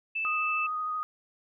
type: tone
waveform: sine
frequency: 2637 Hz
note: E7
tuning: in tune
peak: -28 dBFS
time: 0.15-0.67 s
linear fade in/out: 10 ms
type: tone with vibrato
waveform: sine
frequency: 1244.5 Hz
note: D#6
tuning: in tune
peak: -29 dBFS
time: 0.25-1.03 s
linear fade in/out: 0 ms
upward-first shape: sine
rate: 13 Hz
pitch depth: 13 cents each way
effects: none